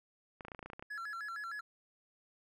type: clicks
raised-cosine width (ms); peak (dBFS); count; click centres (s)
0.5; -31; 12; 0.408 / 0.45 / 0.483 / 0.518 / 0.548 / 0.592 / 0.628 / 0.66 / 0.701 / 0.733 / 0.795 / 0.825
type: tone with vibrato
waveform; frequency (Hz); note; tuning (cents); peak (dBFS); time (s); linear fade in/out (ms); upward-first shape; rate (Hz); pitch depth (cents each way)
triangle; 1516; F#6; +42; -38; 0.9-1.61; 10; square; 6.5; 190
effects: none